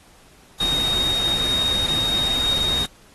sine tone in noise, 3729 Hz, A#7, in tune, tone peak -19 dBFS, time 0.6-2.86 s, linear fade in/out 5 ms, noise pink, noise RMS -29 dBFS, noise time 0.6-2.86 s, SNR +7 dB, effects pink hiss -52 dBFS RMS until 3.14 s + AAC 32 kbps

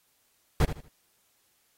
brown noise with echo, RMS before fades -21 dBFS, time 0.6-0.65 s, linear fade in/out 2 ms, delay 78 ms, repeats 3, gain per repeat -11 dB, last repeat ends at 0.884 s, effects white hiss -69 dBFS RMS until 1.77 s + AAC 48 kbps

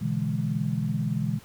sine chord, E dominant seventh, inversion second, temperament equal, 123.47 / 146.83 / 164.81 / 207.7 Hz, B2 / D3 / E3 / G#3, 0 / 0 / 0 / 0 cents, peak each -30 dBFS, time 0.01-1.39 s, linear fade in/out 10 ms, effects pink hiss -52 dBFS RMS until 1.44 s

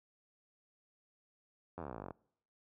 slowing click train, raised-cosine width 1 ms, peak -29 dBFS, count 21, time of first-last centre 1.78-2.108 s, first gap 11 ms, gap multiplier 1.04, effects noise-tail reverb RT60 0.7 s tail -25 dB re dry + high-pass 60 Hz 12 dB/octave

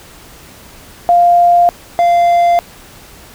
sine / triangle tone pair in turn, 698.5 / 692.9 Hz, F5 / F5, 0 / -14 cents, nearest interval unison, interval 14 cents, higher first, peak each -5 dBFS, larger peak neither, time 1.09-1.69 / 1.99-2.59 s, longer neither, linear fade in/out 0 ms, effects pink hiss -38 dBFS RMS until 3.34 s

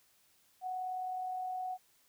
sine tone with amplitude modulation, 740 Hz, F#5, in tune, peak -34 dBFS, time 0.61-1.78 s, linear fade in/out 50 ms, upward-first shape sine, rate 39.4 Hz, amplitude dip 30%, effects white hiss -69 dBFS RMS until 2.08 s

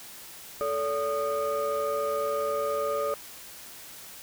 sine tone cluster, 437.8 / 572 / 1231 Hz, A4 / D5 / D#6, -9 / -46 / -19 cents, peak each -30 / -27 / -30 dBFS, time 0.61-3.14 s, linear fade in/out 0 ms, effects tanh soft clip ceiling -21 dBFS + white hiss -45 dBFS RMS until 4.22 s

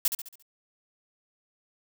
blue noise with echo, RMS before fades -23 dBFS, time 0.05-0.08 s, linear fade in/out 2 ms, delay 69 ms, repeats 5, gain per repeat -7 dB, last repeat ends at 0.425 s, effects none

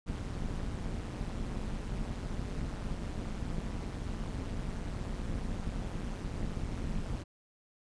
brown noise with amplitude modulation, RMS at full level -33 dBFS, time 0.06-7.24 s, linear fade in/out 20 ms, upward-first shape sine, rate 186 Hz, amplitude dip 80%, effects resampled to 22050 Hz

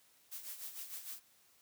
blue noise with tremolo, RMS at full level -44 dBFS, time 0.31-1.2 s, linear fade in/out 20 ms, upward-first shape sine, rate 6.6 Hz, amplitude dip 65%, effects white hiss -68 dBFS RMS until 1.61 s + high-pass 80 Hz 12 dB/octave

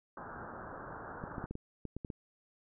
white low-pass noise, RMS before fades -46 dBFS, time 0.17-1.46 s, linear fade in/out 2 ms, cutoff 1600 Hz, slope 96 dB/octave
clicks, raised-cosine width 3 ms, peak -27 dBFS, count 9, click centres 1.239 / 1.382 / 1.441 / 1.51 / 1.554 / 1.853 / 1.966 / 2.048 / 2.102 s
effects none

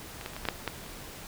clicks, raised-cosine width 0.3 ms, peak -23 / -19 / -28 / -22 / -16 / -10 / -14 / -29 dBFS, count 8, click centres 0.212 / 0.261 / 0.335 / 0.365 / 0.453 / 0.487 / 0.677 / 0.863 s, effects pink hiss -44 dBFS RMS until 1.27 s

